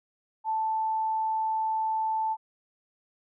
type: tone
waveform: sine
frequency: 880 Hz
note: A5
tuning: in tune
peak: -25 dBFS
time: 0.44-2.37 s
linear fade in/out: 50 ms
effects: none